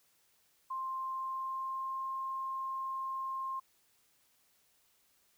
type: tone with pitch glide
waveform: sine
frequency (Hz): 1052 to 1061.8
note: C6 to C6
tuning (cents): +9 to +25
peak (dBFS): -35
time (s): 0.7-3.6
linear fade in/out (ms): 10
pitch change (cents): +16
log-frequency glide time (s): 1.09-2.11
effects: white hiss -71 dBFS RMS until 5.37 s